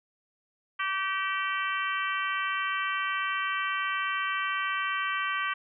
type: harmonic tone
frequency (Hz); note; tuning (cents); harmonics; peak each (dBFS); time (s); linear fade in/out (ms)
385.9; G4; -27; 3 / 4 / 5 / 6 / 7 / 8; -31 / -33 / -35 / -37 / -38 / -39; 0.79-5.54; 10
effects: none